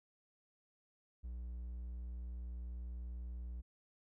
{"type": "tone", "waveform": "triangle", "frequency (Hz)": 60.2, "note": "B1", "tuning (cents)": -44, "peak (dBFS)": -40, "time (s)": [1.23, 3.62], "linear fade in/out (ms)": 20, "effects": []}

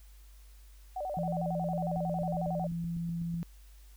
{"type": "tone with vibrato", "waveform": "sine", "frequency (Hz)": 666, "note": "E5", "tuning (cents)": 18, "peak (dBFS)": -33, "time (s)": [0.96, 2.67], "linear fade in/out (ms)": 5, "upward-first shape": "square", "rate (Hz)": 11, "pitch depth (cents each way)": 200}
{"type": "tone", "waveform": "sine", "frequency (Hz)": 169.1, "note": "E3", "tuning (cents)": 44, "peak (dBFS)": -32, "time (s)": [1.17, 3.43], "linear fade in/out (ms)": 0}
{"type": "click train", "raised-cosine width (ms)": 5, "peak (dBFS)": -33, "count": 12, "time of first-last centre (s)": [1.97, 3.342], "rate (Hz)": 8.02}
{"effects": ["added 50 Hz sine -51 dBFS peak until 3.96 s", "white hiss -64 dBFS RMS until 3.96 s"]}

